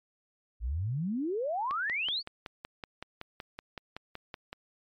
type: exponential sweep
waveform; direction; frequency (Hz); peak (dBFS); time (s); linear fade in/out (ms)
sine; up; 51.91 to 4699; -29; 0.6-2.23; 50
type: click train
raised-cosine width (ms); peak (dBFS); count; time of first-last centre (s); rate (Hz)
0.3; -23; 16; 1.71-4.53; 5.32
effects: MP3 96 kbps

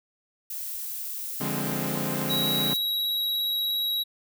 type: noise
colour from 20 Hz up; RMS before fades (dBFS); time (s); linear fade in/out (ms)
violet; -34; 0.5-2.77; 5
type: chord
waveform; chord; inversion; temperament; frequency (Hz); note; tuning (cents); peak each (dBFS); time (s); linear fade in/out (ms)
sawtooth; D half-diminished seventh; none; equal; 146.83 / 174.61 / 207.7 / 261.6; D3 / F3 / Ab3 / C4; 0 / 0 / 0 / 0; -29 / -31 / -29 / -30; 1.4-2.74; 10
type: tone with vibrato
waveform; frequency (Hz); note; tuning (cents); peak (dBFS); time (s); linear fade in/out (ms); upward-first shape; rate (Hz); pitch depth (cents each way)
square; 3863; B7; -39; -25; 2.29-4.04; 20; sine; 17; 15
effects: none

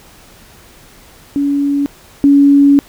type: tone pair in turn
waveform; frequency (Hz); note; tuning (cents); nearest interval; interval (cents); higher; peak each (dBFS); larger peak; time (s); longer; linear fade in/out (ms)
sine; 283.3 / 282.1; C#4 / C#4; +38 / +30; unison; 8; first; -11 / -4; second; 1.36-1.86 / 2.24-2.79; second; 0
effects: pink hiss -42 dBFS RMS until 2.88 s

